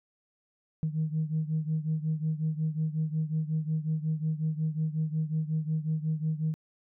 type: beating tone pair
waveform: sine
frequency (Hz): 155.2 / 160.7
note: D#3 / E3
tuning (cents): -4 / -44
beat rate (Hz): 5.5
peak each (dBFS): -28 / -31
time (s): 0.83-6.54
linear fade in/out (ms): 0
effects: tanh soft clip ceiling -21 dBFS